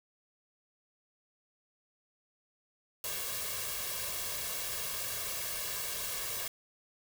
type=noise with comb filter; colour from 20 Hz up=white; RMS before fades=-37 dBFS; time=3.04-6.48 s; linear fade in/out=2 ms; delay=1.8 ms; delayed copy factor=+0.7; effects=none